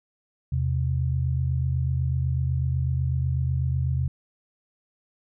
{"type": "tone pair together", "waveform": "sine", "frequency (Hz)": [81.8, 129.85], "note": ["E2", "C3"], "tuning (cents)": [-13, -13], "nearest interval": "minor sixth", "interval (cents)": 800, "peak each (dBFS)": [-25, -24], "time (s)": [0.52, 4.08], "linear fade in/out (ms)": 5, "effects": []}